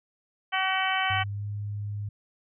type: harmonic tone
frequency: 379.3 Hz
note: F#4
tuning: 43 cents sharp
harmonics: 2 / 3 / 4 / 5 / 6 / 7 / 8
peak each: -29 / -32 / -31 / -32 / -32 / -37 / -32 dBFS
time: 0.52-1.24 s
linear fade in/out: 20 ms
type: tone with pitch glide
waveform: sine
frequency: 101 to 103.06 Hz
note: G#2 to G#2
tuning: -48 to -13 cents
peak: -30 dBFS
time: 1.1-2.09 s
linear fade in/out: 5 ms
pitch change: +35 cents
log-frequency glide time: 1.3-1.46 s
effects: none